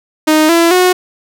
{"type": "tone with pitch steps", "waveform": "sawtooth", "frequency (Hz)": [310.1, 336.2, 364.5], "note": ["D#4", "E4", "F#4"], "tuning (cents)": [-6, 34, -26], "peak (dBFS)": -3, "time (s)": [0.27, 0.93], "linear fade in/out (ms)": 10, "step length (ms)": 220, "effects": []}